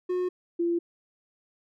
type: tone pair in turn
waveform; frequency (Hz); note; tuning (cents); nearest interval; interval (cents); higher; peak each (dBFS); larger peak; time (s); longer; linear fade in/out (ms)
triangle / sine; 362.3 / 342; F#4 / F4; -36 / -36; minor second; 100; first; -23; neither; 0.09-0.29 / 0.59-0.79; neither; 10
effects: none